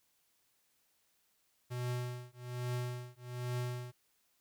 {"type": "tone with tremolo", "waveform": "square", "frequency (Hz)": 123.47, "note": "B2", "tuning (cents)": 0, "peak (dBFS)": -34, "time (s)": [1.7, 3.92], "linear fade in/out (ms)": 20, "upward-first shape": "triangle", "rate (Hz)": 1.2, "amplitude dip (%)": 100, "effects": ["white hiss -75 dBFS RMS until 4.4 s"]}